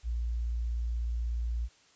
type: tone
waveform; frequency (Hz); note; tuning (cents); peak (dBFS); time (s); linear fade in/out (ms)
sine; 58.27; A#1; 0; -29; 0.03-1.69; 50
effects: white hiss -62 dBFS RMS until 1.95 s + resampled to 16000 Hz